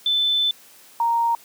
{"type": "tone pair in turn", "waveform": "sine", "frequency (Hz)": [3520, 930.7], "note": ["A7", "A#5"], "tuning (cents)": [0, -3], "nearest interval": "octave + major seventh", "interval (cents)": 2303, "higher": "first", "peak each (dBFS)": -17, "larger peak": "neither", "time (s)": [[0.06, 0.51], [1, 1.35]], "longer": "first", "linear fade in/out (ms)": 2, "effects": ["white hiss -49 dBFS RMS until 1.44 s", "high-pass 150 Hz 12 dB/octave"]}